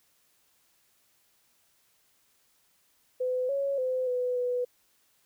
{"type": "tone with pitch steps", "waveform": "sine", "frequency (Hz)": [506, 555, 512, 497.8, 493.8], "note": ["B4", "C#5", "C5", "B4", "B4"], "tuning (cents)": [42, 2, -38, 14, 0], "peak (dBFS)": -26, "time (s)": [3.2, 4.65], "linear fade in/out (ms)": 10, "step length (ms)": 290, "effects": ["white hiss -68 dBFS RMS until 5.25 s"]}